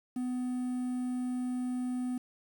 triangle tone with quantisation, 250 Hz, B3, 21 cents sharp, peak -29 dBFS, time 0.16-2.18 s, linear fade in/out 5 ms, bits 9, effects none

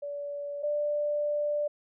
sine tone pair in turn, 575 / 589.8 Hz, D5 / D5, -37 / +7 cents, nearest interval unison, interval 44 cents, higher second, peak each -33 / -26 dBFS, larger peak second, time 0.02-0.63 / 0.63-1.68 s, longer second, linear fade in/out 10 ms, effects none

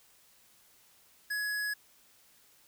square tone, 1681 Hz, G#6, 20 cents sharp, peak -32 dBFS, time 1.3-1.74 s, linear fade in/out 10 ms, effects white hiss -63 dBFS RMS until 2.67 s

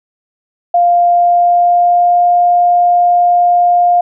sine tone with pitch glide, 699 to 705.1 Hz, F5 to F5, +1 to +16 cents, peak -6 dBFS, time 0.74-4.01 s, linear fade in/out 5 ms, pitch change +15 cents, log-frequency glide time 1.07-2.24 s, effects none

